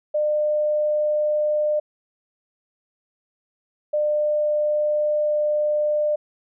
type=tone pair in turn; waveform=sine; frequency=602 / 599.8 Hz; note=D5 / D5; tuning=+43 / +36 cents; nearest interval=unison; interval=7 cents; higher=first; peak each=-18 dBFS; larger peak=neither; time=0.14-1.8 / 3.93-6.16 s; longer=second; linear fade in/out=10 ms; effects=none